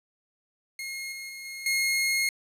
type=tone with level steps; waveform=sawtooth; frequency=2151 Hz; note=C7; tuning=47 cents sharp; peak=-30 / -33 / -35 / -33 / -20 dBFS; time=0.79-2.29 s; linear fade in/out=2 ms; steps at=1.12 / 1.29 / 1.45 / 1.66 s; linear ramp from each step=2 ms; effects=resampled to 32000 Hz + 10-bit